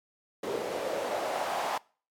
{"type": "noise with band-pass filter sweep", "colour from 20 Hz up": "white", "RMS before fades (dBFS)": -32, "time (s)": [0.43, 1.78], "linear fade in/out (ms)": 5, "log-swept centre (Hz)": [420, 830], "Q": 3, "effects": ["noise-tail reverb RT60 0.4 s tail -24 dB re dry", "MP3 96 kbps"]}